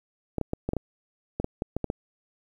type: clicks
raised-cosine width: 2 ms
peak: -14 dBFS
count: 12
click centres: 0.383 / 0.413 / 0.534 / 0.69 / 0.734 / 0.767 / 1.4 / 1.444 / 1.621 / 1.766 / 1.843 / 1.901 s
effects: 9-bit